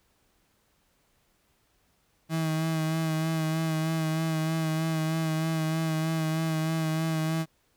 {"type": "tone with vibrato", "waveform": "35% pulse", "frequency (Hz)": 159.9, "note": "D#3", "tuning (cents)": 48, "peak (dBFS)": -24, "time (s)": [2.29, 7.46], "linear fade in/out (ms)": 50, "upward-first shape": "sine", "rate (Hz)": 3.2, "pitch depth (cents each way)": 25, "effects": ["pink hiss -69 dBFS RMS until 7.76 s"]}